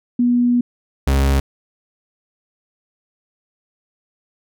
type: tone pair in turn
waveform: sine / 40% pulse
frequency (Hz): 243 / 68.19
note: B3 / C#2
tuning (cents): -28 / -28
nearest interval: octave + minor seventh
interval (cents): 2200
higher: first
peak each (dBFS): -12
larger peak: neither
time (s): 0.19-0.61 / 1.07-1.4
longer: first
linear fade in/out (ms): 5
effects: none